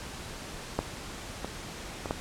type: clicks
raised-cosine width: 1 ms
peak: -12 / -19 / -19 / -14 dBFS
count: 4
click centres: 0.79 / 1.446 / 2.058 / 2.109 s
effects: pink hiss -41 dBFS RMS until 2.2 s + low-pass 9000 Hz 12 dB/octave